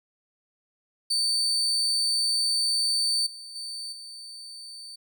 35% pulse tone with level steps, 4559 Hz, C#8, 48 cents sharp, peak -21 / -38 / -32 / -38 dBFS, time 1.1-4.96 s, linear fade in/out 10 ms, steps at 3.26 / 3.55 / 3.92 s, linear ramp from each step 10 ms, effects none

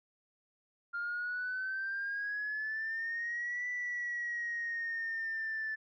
sine exponential two-way sweep, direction up then down, 1396.9 to 1975.5 to 1751 Hz, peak -33 dBFS, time 0.93-5.76 s, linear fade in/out 20 ms, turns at 3.68 s, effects tanh soft clip ceiling -30 dBFS

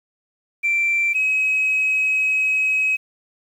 sine tone pair in turn, 2349 / 2548 Hz, D7 / D#7, 0 / +41 cents, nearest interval minor second, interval 141 cents, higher second, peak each -15 dBFS, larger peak neither, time 0.63-1.14 / 1.14-2.97 s, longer second, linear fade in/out 20 ms, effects tanh soft clip ceiling -13 dBFS + 8-bit

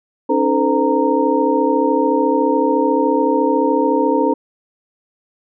sine tone cluster, 273.1 / 307 / 439.6 / 509 / 926 Hz, C#4 / D#4 / A4 / C5 / A#5, -26 / -23 / -2 / -48 / -12 cents, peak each -19 dBFS, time 0.29-4.34 s, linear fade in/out 10 ms, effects none

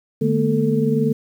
sine tone cluster, 148.9 / 216.2 / 237.1 / 443 Hz, D3 / A3 / A#3 / A4, +24 / -30 / +30 / +12 cents, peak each -21 dBFS, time 0.21-1.13 s, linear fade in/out 10 ms, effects 8-bit

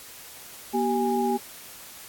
sine tone cluster, 239 / 386.3 / 824 Hz, A#3 / G4 / G#5, +43 / -25 / -14 cents, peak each -26 dBFS, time 0.73-1.38 s, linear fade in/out 20 ms, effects white hiss -44 dBFS RMS until 2.08 s + AAC 64 kbps

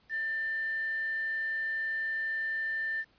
sine tone with quantisation, 1786 Hz, A6, 25 cents sharp, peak -30 dBFS, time 0.09-3.05 s, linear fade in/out 50 ms, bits 8, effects pink hiss -66 dBFS RMS until 3.18 s + resampled to 11025 Hz

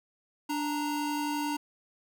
square tone pair together, 293.7 / 932.3 Hz, D4 / A#5, 0 / 0 cents, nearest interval octave + minor sixth, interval 2000 cents, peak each -32 / -34 dBFS, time 0.49-1.57 s, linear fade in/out 10 ms, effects none

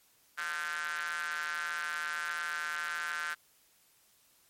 square tone with high-pass filter, 80.8 Hz, E2, 34 cents flat, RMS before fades -36 dBFS, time 0.37-3.35 s, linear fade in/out 20 ms, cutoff 1500 Hz, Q 6.6, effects white hiss -66 dBFS RMS until 4.49 s + MP3 64 kbps

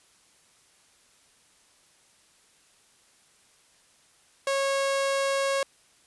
sawtooth tone, 548 Hz, C#5, 20 cents flat, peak -20 dBFS, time 4.47-5.63 s, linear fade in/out 2 ms, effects white hiss -61 dBFS RMS until 6.06 s + resampled to 24000 Hz

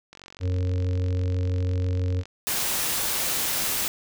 click train, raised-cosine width 0.2 ms, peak -26 dBFS, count 99, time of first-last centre 0.13-2.256 s, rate 46.1 Hz
harmonic tone, 90.8 Hz, F#2, 32 cents flat, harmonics 1 / 3 / 5 / 6, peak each -22 / -36 / -37 / -43 dBFS, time 0.4-2.24 s, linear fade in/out 50 ms
white noise, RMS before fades -26 dBFS, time 2.47-3.88 s, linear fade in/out 0 ms
effects none

